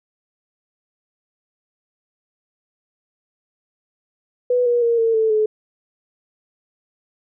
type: tone with pitch steps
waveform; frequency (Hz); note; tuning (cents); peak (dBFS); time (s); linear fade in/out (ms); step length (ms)
sine; 493.9 / 480.4 / 467.3 / 454.5 / 442.1 / 430; B4 / B4 / A#4 / A#4 / A4 / A4; 0 / -48 / +4 / -44 / +8 / -40; -14; 4.5-5.46; 5; 160
effects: none